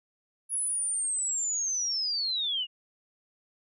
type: linear sweep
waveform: sine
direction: down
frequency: 10548 to 2813 Hz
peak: -27 dBFS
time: 0.49-2.67 s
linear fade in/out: 50 ms
effects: none